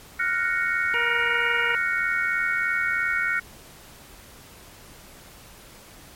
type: chord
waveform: sine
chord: Gb major seventh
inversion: third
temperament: equal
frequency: 1396.9 / 1480 / 1864.7 / 2217 Hz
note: F6 / Gb6 / Bb6 / Db7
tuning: 0 / 0 / 0 / 0 cents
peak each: -27 dBFS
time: 0.19-3.4 s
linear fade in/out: 10 ms
type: harmonic tone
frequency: 472.5 Hz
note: A#4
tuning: 23 cents sharp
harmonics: 1 / 2 / 3 / 4 / 5 / 6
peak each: -32 / -32 / -32 / -32 / -32 / -32 dBFS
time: 0.94-1.75 s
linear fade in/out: 0 ms
effects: pink hiss -47 dBFS RMS until 6.15 s + MP3 64 kbps